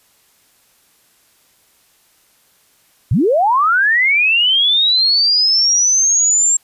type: linear sweep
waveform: sine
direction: up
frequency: 82.41 to 7480 Hz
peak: -10 dBFS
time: 3.11-6.57 s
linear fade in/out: 5 ms
effects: white hiss -55 dBFS RMS until 6.63 s + resampled to 32000 Hz